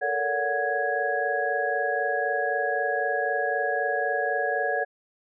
sine tone cluster, 442 / 465.9 / 569 / 732 / 1662 Hz, A4 / A#4 / C#5 / F#5 / G#6, +8 / -1 / +45 / -19 / +1 cents, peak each -32 / -33 / -30 / -28 / -28 dBFS, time 0.01-4.85 s, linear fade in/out 20 ms, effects none

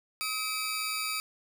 20% pulse tone cluster, 1271 / 2317 / 4752 Hz, D#6 / D7 / D8, +36 / -24 / +20 cents, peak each -30 dBFS, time 0.21-1.2 s, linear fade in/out 0 ms, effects none

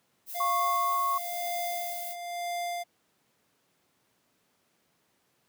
violet noise, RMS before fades -39 dBFS, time 0.26-2.16 s, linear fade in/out 50 ms
square tone with tremolo, 698 Hz, F5, 1 cent flat, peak -31 dBFS, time 0.34-2.84 s, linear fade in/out 20 ms, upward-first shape sine, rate 1 Hz, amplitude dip 60%
sine tone, 1098 Hz, C#6, 17 cents flat, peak -25 dBFS, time 0.4-1.18 s, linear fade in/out 5 ms
effects pink hiss -71 dBFS RMS until 5.48 s + high-pass 150 Hz 12 dB/octave

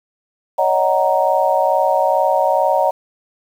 sine chord, D# minor seventh, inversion third, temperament just, 560 / 622.3 / 746.7 / 933.4 Hz, C#5 / D#5 / F#5 / A#5, +18 / 0 / +16 / +2 cents, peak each -18 dBFS, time 0.58-2.91 s, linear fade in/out 10 ms, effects 7-bit

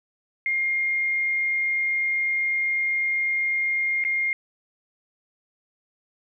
sine tone with dropouts, 2124 Hz, C7, 25 cents sharp, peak -21 dBFS, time 0.46-4.33 s, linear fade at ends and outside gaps 1 ms, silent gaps 4.039-4.049 s, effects none

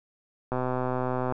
click train, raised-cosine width 1 ms, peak -15 dBFS, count 103, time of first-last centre 0.52-1.323 s, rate 127 Hz, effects none

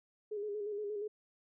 sine tone with vibrato, 415.3 Hz, G#4, in tune, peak -36 dBFS, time 0.31-1.08 s, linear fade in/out 10 ms, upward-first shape square, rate 8.5 Hz, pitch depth 40 cents each way, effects none

